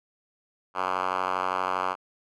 5% pulse tone with band-pass filter, 92.5 Hz, F#2, in tune, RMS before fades -28 dBFS, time 0.74-1.96 s, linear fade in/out 50 ms, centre 1200 Hz, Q 2, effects none

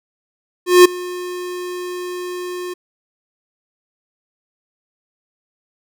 square tone with ADSR envelope, 359 Hz, F4, 48 cents sharp, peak -3 dBFS, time 0.66-2.74 s, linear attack 190 ms, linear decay 9 ms, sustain -22 dB, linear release 10 ms, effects none

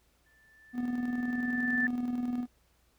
sine tone with exponential growth, 1762 Hz, A6, 2 cents sharp, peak -25 dBFS, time 0.26-1.87 s, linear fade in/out 2 ms, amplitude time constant 350 ms
triangle tone with tremolo, 245.4 Hz, B3, 11 cents flat, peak -26 dBFS, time 0.73-2.47 s, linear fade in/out 50 ms, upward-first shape square, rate 20 Hz, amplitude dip 45%
effects added 60 Hz sine -70 dBFS peak until 2.98 s + pink hiss -70 dBFS RMS until 2.98 s

